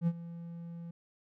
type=tone with ADSR envelope; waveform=triangle; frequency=169.3 Hz; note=E3; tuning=46 cents sharp; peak=-22 dBFS; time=0.01-0.91 s; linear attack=62 ms; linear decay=51 ms; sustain=-17 dB; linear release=5 ms; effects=none